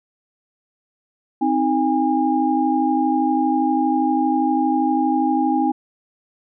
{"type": "tone cluster", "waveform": "sine", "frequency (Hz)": [262.2, 314.7, 813], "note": ["C4", "D#4", "G#5"], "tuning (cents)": [4, 20, -37], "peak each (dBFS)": -20, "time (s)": [1.41, 5.72], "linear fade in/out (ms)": 10, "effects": []}